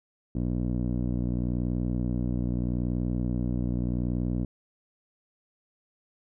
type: tone with low-pass filter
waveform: 15% pulse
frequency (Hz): 60.8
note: B1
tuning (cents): -26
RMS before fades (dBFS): -28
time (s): 0.35-4.45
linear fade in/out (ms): 5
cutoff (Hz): 330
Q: 1.7
effects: none